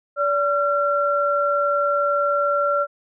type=tone pair together; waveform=sine; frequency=576 / 1365.6 Hz; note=D5 / F6; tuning=-34 / -39 cents; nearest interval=octave + minor third; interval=1495 cents; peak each=-20 / -20 dBFS; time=0.16-2.87 s; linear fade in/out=50 ms; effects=none